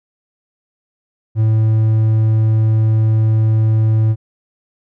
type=tone; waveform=triangle; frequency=110 Hz; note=A2; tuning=in tune; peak=-8 dBFS; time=1.35-4.16 s; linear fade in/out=50 ms; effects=none